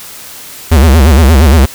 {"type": "tone with vibrato", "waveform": "square", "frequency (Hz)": 73.5, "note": "D2", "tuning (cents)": 2, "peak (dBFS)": -3, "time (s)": [0.71, 1.66], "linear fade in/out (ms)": 10, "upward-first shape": "sine", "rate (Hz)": 8.6, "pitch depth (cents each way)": 220, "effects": ["white hiss -29 dBFS RMS until 1.74 s"]}